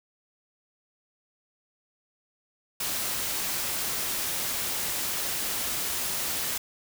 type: noise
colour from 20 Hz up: white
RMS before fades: -30 dBFS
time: 2.8-6.58 s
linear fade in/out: 5 ms
effects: none